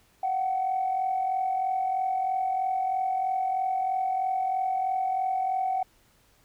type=tone pair together; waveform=sine; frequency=712.9 / 756 Hz; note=F5 / F#5; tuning=+35 / +37 cents; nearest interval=minor second; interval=102 cents; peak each=-32 / -24 dBFS; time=0.23-5.83 s; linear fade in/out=5 ms; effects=tanh soft clip ceiling -19 dBFS + pink hiss -63 dBFS RMS until 6.44 s